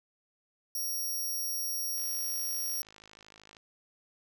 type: tone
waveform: 10% pulse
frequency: 5640 Hz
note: F8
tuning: 16 cents sharp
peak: -26 dBFS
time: 0.75-2.82 s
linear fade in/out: 2 ms
type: click train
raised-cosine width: 0.2 ms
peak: -35 dBFS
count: 85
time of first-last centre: 1.98-3.568 s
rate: 52.9 Hz
effects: none